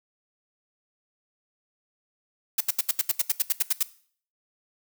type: noise bursts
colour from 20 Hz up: blue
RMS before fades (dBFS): -22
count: 13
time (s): 2.58-3.83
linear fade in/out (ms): 5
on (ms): 26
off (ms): 76
effects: noise-tail reverb RT60 0.5 s tail -18 dB re dry